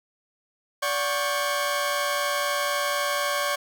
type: tone cluster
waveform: sawtooth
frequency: 580 / 736 / 1100 / 1584 Hz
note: D5 / F#5 / C#6 / G6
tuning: -22 / -9 / -14 / +18 cents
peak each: -24 / -32 / -24 / -27 dBFS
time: 0.82-3.56 s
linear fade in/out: 10 ms
effects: none